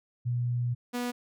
sine / sawtooth tone pair in turn, 121.5 / 244.2 Hz, B2 / B3, -28 / -19 cents, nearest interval octave, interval 1209 cents, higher second, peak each -26 dBFS, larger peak neither, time 0.25-0.75 / 0.93-1.12 s, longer first, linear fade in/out 20 ms, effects none

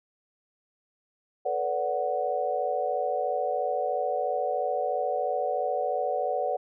sine chord, B minor seventh, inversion third, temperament equal with one note detuned, 440 / 493.9 / 576.9 / 740 Hz, A4 / B4 / D5 / F#5, 0 / 0 / -31 / 0 cents, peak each -35 / -31 / -30 / -29 dBFS, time 1.45-6.57 s, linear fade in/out 10 ms, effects none

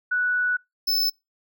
sine / square tone pair in turn, 1477 / 5263 Hz, F#6 / E8, -3 / -4 cents, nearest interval octave + minor seventh, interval 2199 cents, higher second, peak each -20 dBFS, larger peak neither, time 0.11-0.57 / 0.87-1.1 s, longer first, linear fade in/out 10 ms, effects noise-tail reverb RT60 0.2 s tail -25 dB re dry

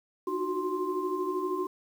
sine tone cluster, 308.4 / 358.4 / 371.1 / 1049 Hz, D#4 / F4 / F#4 / C6, -15 / +45 / +5 / +4 cents, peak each -36 / -36 / -31 / -34 dBFS, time 0.27-1.67 s, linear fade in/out 5 ms, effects 9-bit

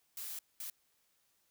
blue noise bursts at uneven times, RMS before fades -43 dBFS, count 2, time 0.17-0.39 / 0.6-0.7 s, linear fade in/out 2 ms, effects white hiss -75 dBFS RMS until 1.5 s

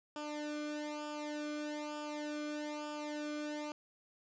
sawtooth tone with flanger, 298.7 Hz, D4, 29 cents sharp, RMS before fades -41 dBFS, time 0.16-3.72 s, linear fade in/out 2 ms, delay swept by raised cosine 0.49 to 1.07 ms, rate 1.1 Hz, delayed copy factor -0.95, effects resampled to 16000 Hz + 12-bit

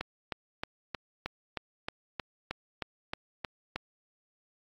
click train, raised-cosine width 0.3 ms, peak -17 dBFS, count 13, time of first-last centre 0.01-3.76 s, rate 3.2 Hz, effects AAC 64 kbps

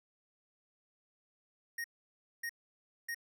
square tone bursts, 1864.7 Hz, A#6, in tune, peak -37 dBFS, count 3, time 1.78-3.146 s, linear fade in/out 5 ms, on 62 ms, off 590 ms, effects none

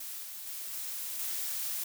blue noise with level steps, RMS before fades -41 / -43 / -40 / -38 / -35 dBFS, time 0-1.84 s, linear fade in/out 5 ms, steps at 0.23 / 0.47 / 0.73 / 1.19 s, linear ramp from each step 2 ms, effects none

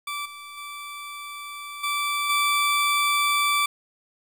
20% pulse tone with level steps, 1163 Hz, D6, 17 cents flat, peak -24 / -34 / -30 / -19 / -15 dBFS, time 0.07-3.66 s, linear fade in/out 5 ms, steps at 0.25 / 0.57 / 1.83 / 2.29 s, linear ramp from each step 10 ms, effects 9-bit

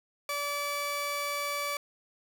sawtooth tone pair together, 576.5 / 1153 Hz, D5 / D6, -32 / -32 cents, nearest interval octave, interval 1200 cents, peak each -32 / -27 dBFS, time 0.29-1.77 s, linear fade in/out 2 ms, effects none

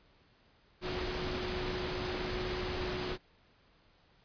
sine tone in noise, 365.2 Hz, F#4, 23 cents flat, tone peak -38 dBFS, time 0.81-3.18 s, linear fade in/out 50 ms, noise pink, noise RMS -37 dBFS, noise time 0.81-3.18 s, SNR -4 dB, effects pink hiss -66 dBFS RMS until 4.24 s + resampled to 11025 Hz

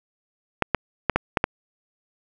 clicks, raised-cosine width 0.5 ms, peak -3 dBFS, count 6, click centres 0.623 / 0.747 / 1.097 / 1.16 / 1.372 / 1.441 s, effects none

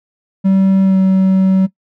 triangle tone with pitch glide, 192.3 to 189.87 Hz, G3 to F#3, -33 to +45 cents, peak -6 dBFS, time 0.44-1.67 s, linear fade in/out 20 ms, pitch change -22 cents, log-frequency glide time 0.84-0.97 s, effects noise-tail reverb RT60 0.1 s tail -18 dB re dry

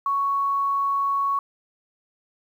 sine tone, 1112 Hz, C#6, 5 cents sharp, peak -20 dBFS, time 0.06-1.39 s, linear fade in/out 2 ms, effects 9-bit

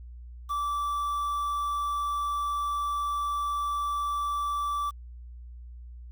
triangle tone with quantisation, 1162 Hz, D6, 19 cents flat, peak -25 dBFS, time 0.49-4.91 s, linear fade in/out 20 ms, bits 8, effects added 60 Hz sine -41 dBFS peak until 6.11 s

